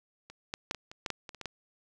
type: clicks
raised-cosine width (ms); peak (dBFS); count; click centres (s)
0.2; -30 / -17 / -13 / -22 / -28 / -16 / -15 / -25 / -30 / -23 / -19; 11; 0.3 / 0.539 / 0.711 / 0.747 / 0.915 / 1.062 / 1.103 / 1.292 / 1.347 / 1.413 / 1.457
effects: none